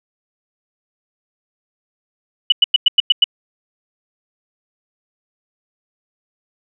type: tone bursts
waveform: sine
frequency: 2960 Hz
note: F#7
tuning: in tune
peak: -6 dBFS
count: 7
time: 2.5-3.242 s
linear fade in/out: 5 ms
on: 22 ms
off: 98 ms
effects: none